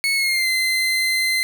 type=tone with pitch glide; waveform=30% pulse; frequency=2200 to 2065 Hz; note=C#7 to C7; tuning=-14 to -23 cents; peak=-15 dBFS; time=0.04-1.43 s; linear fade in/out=0 ms; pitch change=-109 cents; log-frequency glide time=0.15-0.48 s; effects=none